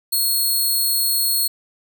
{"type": "tone", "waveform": "10% pulse", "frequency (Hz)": 4308, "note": "C8", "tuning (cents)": 50, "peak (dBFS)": -10, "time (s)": [0.12, 1.48], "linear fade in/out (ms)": 10, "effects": []}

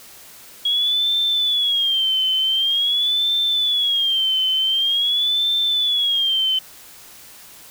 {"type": "tone with vibrato", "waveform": "sine", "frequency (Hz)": 3300, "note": "G#7", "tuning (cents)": -12, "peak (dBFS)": -16, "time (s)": [0.65, 6.59], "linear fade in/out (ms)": 5, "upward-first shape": "sine", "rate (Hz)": 0.46, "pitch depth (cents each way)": 130, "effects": ["white hiss -43 dBFS RMS until 7.7 s"]}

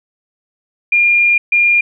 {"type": "tone bursts at uneven times", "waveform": "sine", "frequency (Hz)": 2409, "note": "D7", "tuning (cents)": 43, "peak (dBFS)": -8, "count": 2, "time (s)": [[0.92, 1.38], [1.52, 1.81]], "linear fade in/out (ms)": 5, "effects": []}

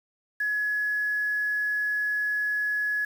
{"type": "tone with quantisation", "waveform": "sine", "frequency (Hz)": 1690, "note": "G#6", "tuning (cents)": 30, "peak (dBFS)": -24, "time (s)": [0.4, 3.05], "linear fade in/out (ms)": 5, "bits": 8, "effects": []}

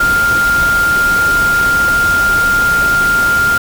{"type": "tone in noise", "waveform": "sine", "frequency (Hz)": 1400, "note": "F6", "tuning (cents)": 4, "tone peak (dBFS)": -9, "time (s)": [0, 3.58], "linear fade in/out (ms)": 5, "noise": "pink", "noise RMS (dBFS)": -21, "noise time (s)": [0, 3.58], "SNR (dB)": 9, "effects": []}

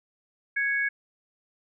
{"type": "tone pair together", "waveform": "sine", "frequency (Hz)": [1661.2, 2217], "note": ["G#6", "C#7"], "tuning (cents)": [0, 0], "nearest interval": "perfect fourth", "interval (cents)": 500, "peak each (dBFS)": [-25, -28], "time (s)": [0.56, 0.89], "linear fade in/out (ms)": 10, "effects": []}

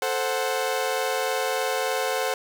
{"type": "chord", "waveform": "sawtooth", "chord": "F# diminished", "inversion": "first", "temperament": "equal", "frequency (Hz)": [440, 523.3, 740], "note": ["A4", "C5", "F#5"], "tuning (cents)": [0, 0, 0], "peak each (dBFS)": [-25, -23, -25], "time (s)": [0.02, 2.34], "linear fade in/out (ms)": 2, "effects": []}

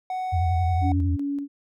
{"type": "tone", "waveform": "triangle", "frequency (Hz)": 743, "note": "F#5", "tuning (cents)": 7, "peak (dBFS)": -24, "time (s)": [0.1, 0.92], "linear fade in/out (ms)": 2}
{"type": "tone with vibrato", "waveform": "sine", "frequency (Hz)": 86.1, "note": "F2", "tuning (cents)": -24, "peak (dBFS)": -20, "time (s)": [0.32, 1.17], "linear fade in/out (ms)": 20, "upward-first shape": "sine", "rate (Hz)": 11, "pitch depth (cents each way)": 95}
{"type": "tone with tremolo", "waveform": "sine", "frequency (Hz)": 282.8, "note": "C#4", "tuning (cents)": 35, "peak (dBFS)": -24, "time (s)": [0.81, 1.48], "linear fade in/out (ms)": 50, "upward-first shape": "square", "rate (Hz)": 2.6, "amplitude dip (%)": 35}
{"effects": []}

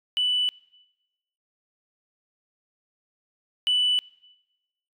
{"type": "tone pair in turn", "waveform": "sine", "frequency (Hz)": [2978, 2978], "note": ["F#7", "F#7"], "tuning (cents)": [11, 11], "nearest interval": "unison", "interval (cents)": 0, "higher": "neither", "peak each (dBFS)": [-20, -18], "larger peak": "second", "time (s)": [[0.17, 0.49], [3.67, 3.99]], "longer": "neither", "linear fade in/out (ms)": 0, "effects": ["noise-tail reverb RT60 1.0 s tail -23 dB re dry", "tanh soft clip ceiling -16 dBFS"]}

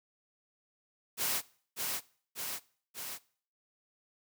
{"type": "noise with echo", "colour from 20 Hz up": "white", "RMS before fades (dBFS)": -32, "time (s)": [1.17, 1.42], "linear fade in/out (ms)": 50, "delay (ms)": 590, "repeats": 3, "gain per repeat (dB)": -3, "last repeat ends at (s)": 3.19, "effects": ["noise-tail reverb RT60 0.5 s tail -21 dB re dry", "high-pass 150 Hz 12 dB/octave"]}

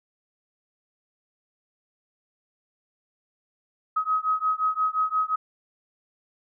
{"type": "beating tone pair", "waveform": "sine", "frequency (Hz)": [1266, 1271.7], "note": ["D#6", "D#6"], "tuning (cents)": [30, 37], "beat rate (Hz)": 5.7, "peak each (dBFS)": -25, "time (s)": [3.96, 5.36], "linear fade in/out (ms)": 10, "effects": []}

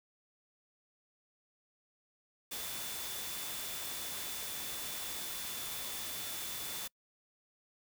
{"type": "tone in noise", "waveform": "sine", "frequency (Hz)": 3500, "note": "A7", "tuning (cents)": -10, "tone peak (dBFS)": -48, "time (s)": [2.51, 6.88], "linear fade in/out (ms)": 10, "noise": "white", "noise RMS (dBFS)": -41, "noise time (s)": [2.51, 6.88], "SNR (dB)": -10, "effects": ["noise-tail reverb RT60 0.1 s tail -26 dB re dry"]}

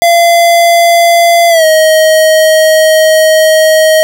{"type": "tone with pitch glide", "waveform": "square", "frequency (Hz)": [683, 629.9], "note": ["F5", "D#5"], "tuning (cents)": [-39, 21], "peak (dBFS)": -4, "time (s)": [0.02, 4.03], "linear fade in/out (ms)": 0, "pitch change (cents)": -140, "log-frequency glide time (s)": [1.49, 1.65], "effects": []}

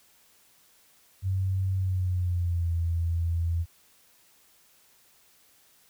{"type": "tone with pitch glide", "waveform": "sine", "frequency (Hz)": [94.9, 84.06], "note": ["F#2", "E2"], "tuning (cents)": [44, 34], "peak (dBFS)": -24, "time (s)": [1.22, 3.66], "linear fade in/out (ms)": 50, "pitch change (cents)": -210, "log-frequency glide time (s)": [1.76, 2.73], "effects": ["white hiss -61 dBFS RMS until 5.89 s"]}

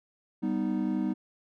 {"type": "chord", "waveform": "triangle", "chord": "G augmented", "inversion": "none", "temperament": "equal", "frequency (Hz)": [196, 246.9, 311.1], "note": ["G3", "B3", "D#4"], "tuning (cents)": [0, 0, 0], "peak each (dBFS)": -29, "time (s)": [0.42, 1.14], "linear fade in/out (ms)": 20, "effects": []}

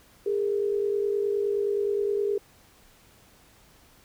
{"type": "tone pair together", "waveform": "sine", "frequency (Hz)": [405.2, 454.8], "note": ["G#4", "A#4"], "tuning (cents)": [-43, -43], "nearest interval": "major second", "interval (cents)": 200, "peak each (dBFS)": [-24, -30], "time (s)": [0.26, 2.38], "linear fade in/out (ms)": 5, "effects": ["pink hiss -57 dBFS RMS until 4.04 s"]}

